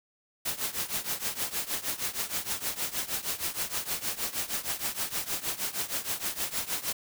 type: noise with tremolo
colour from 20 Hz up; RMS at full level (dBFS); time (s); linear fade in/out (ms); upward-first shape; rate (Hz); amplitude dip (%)
white; -29; 0.45-6.93; 10; triangle; 6.4; 90
effects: none